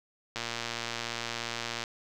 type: click train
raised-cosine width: 0.2 ms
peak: -16 dBFS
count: 174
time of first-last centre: 0.36-1.839 s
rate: 117 Hz
effects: none